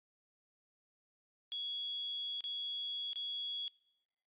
sine tone with dropouts, 3349 Hz, G#7, 14 cents sharp, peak -37 dBFS, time 1.52-3.68 s, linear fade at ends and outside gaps 0 ms, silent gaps 2.407-2.44 / 3.132-3.158 s, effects noise-tail reverb RT60 0.8 s tail -22 dB re dry + resampled to 8000 Hz

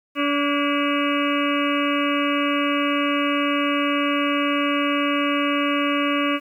harmonic tone with a mistuned harmonic, 287.3 Hz, D4, 38 cents flat, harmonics 1 / 2 / 4 / 5 / 6 / 7 / 8 / 9 / 10, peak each -22 / -27 / -25 / -34 / -34 / -33 / -30 / -31 / -30 dBFS, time 0.15-6.4 s, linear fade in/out 50 ms, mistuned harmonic 6, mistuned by -88 cents, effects 9-bit

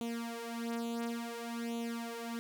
sawtooth tone with flanger, 233.1 Hz, A#3, in tune, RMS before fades -39 dBFS, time 0.01-2.39 s, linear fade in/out 0 ms, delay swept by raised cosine 0.29 to 4.59 ms, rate 0.57 Hz, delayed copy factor +0.8, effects none

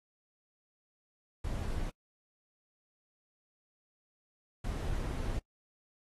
brown noise bursts at uneven times, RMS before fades -35 dBFS, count 2, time 1.44-1.9 / 4.64-5.39 s, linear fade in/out 5 ms, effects noise-tail reverb RT60 0.1 s tail -26 dB re dry + AAC 32 kbps

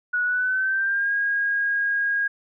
sine tone with pitch glide, 1464 to 1633.8 Hz, F#6 to G#6, -19 to -29 cents, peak -20 dBFS, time 0.13-2.28 s, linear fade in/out 10 ms, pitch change +190 cents, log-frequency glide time 0.24-1.13 s, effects none

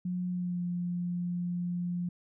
sine tone with pitch glide, 180 to 175.99 Hz, F#3 to F3, -47 to +14 cents, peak -30 dBFS, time 0.05-2.09 s, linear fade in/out 5 ms, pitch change -39 cents, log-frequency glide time 0.3-0.62 s, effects none

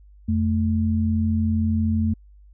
sine tone pair together, 87.31 / 220 Hz, F2 / A3, 0 / 0 cents, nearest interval octave + major third, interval 1600 cents, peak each -21 dBFS, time 0.28-2.14 s, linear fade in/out 10 ms, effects added 50 Hz sine -46 dBFS peak until 2.53 s

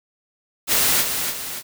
white noise with echo, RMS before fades -18 dBFS, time 0.67-1.05 s, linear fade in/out 50 ms, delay 290 ms, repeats 2, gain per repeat -6 dB, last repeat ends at 1.63 s, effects none

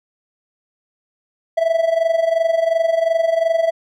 triangle tone with amplitude modulation, 659.3 Hz, E5, in tune, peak -9 dBFS, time 1.57-3.71 s, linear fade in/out 10 ms, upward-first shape sine, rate 22.8 Hz, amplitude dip 75%, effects none

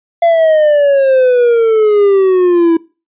triangle exponential sweep, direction down, 685 to 327.6 Hz, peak -4 dBFS, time 0.22-2.77 s, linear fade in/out 5 ms, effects noise-tail reverb RT60 0.3 s tail -21 dB re dry + resampled to 8000 Hz

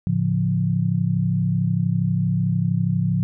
sine chord, A augmented, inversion none, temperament equal with one note detuned, 110 / 141.75 / 174.61 Hz, A2 / C#3 / E#3, 0 / +39 / 0 cents, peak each -23 / -23 / -21 dBFS, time 0.07-3.23 s, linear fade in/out 0 ms, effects none

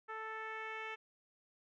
10% pulse tone with low-pass filter sweep, 440 Hz, A4, in tune, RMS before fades -44 dBFS, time 0.08-0.96 s, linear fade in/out 20 ms, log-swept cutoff 1500 to 2600 Hz, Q 1.9, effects none

